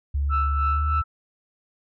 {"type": "tone with pitch glide", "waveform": "sine", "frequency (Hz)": [70.9, 75.55], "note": ["C#2", "D2"], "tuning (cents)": [40, 50], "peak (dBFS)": -20, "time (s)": [0.14, 1.02], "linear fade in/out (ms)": 10, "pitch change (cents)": 110, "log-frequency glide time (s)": [0.6, 0.9]}
{"type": "tone with tremolo", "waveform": "sine", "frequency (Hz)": 1324, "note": "E6", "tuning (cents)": 7, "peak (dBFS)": -19, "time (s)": [0.29, 1.04], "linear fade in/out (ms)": 50, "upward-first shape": "sine", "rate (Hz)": 3.2, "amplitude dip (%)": 55}
{"effects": ["tanh soft clip ceiling -15 dBFS"]}